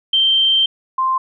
sine tone pair in turn, 3136 / 1046.5 Hz, G7 / C6, 0 / 0 cents, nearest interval octave + perfect fifth, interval 1900 cents, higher first, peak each -11 / -14 dBFS, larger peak first, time 0.13-0.66 / 0.98-1.18 s, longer first, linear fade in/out 5 ms, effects none

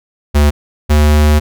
square tone pair in turn, 73.42 / 75.14 Hz, D2 / D2, 0 / +40 cents, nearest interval unison, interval 40 cents, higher second, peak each -7 dBFS, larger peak neither, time 0.34-0.51 / 0.89-1.4 s, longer second, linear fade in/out 20 ms, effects none

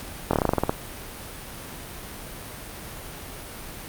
slowing click train, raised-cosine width 1 ms, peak -6 dBFS, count 11, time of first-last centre 0.31-0.695 s, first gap 23 ms, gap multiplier 1.11, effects pink hiss -38 dBFS RMS until 3.88 s + Opus 48 kbps

